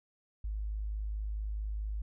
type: tone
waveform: sine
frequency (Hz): 52.3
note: G#1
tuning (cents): +13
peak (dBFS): -33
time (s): 0.44-2.02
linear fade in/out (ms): 5
effects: none